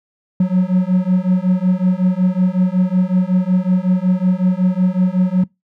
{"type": "beating tone pair", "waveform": "triangle", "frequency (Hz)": [180.9, 186.3], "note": ["F#3", "F#3"], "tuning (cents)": [-39, 12], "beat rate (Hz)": 5.4, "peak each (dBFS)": -13, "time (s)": [0.4, 5.44], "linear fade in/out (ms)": 5, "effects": ["noise-tail reverb RT60 0.2 s tail -25 dB re dry"]}